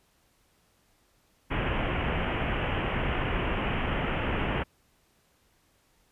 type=low-pass noise; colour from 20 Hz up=pink; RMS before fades=-29 dBFS; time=1.5-4.64 s; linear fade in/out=20 ms; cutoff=3100 Hz; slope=96 dB/octave; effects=pink hiss -67 dBFS RMS until 6.11 s + resampled to 32000 Hz